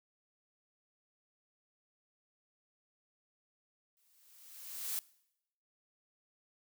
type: noise with exponential growth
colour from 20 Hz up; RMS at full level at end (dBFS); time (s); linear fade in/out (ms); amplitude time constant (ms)
blue; -35; 3.97-4.99; 0; 220
effects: noise-tail reverb RT60 0.8 s tail -22 dB re dry